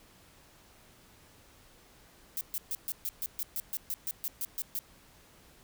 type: noise bursts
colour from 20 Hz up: violet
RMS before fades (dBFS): -34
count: 15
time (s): 2.37-4.79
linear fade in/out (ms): 0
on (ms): 40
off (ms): 130
effects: pink hiss -59 dBFS RMS until 5.63 s